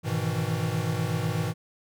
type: chord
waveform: square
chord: E major seventh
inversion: first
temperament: equal with one note detuned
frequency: 103.83 / 123.47 / 156.74 / 164.81 Hz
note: G#2 / B2 / D#3 / E3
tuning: 0 / 0 / +13 / 0 cents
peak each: -32 dBFS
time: 0.03-1.54 s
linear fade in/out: 50 ms
effects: none